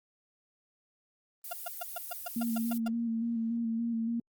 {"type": "noise", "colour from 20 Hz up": "violet", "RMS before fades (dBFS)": -41, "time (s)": [1.44, 2.78], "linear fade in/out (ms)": 5}
{"type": "tone bursts", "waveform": "35% pulse", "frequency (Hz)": 698.5, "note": "F5", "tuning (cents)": 0, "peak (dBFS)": -32, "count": 10, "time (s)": [1.51, 2.88], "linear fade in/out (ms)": 5, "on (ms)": 20, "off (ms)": 130}
{"type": "tone with vibrato", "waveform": "sine", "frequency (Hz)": 230, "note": "A#3", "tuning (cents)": -23, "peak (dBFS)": -29, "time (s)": [2.36, 4.2], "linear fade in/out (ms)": 5, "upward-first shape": "square", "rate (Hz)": 3.5, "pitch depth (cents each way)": 25}
{"effects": ["Opus 24 kbps"]}